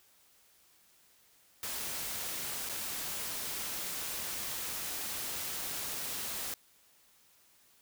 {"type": "noise with dropouts", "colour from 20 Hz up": "white", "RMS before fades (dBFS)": -38, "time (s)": [1.63, 6.54], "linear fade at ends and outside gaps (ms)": 1, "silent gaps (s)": [2.69, 2.695], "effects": ["white hiss -65 dBFS RMS until 7.81 s"]}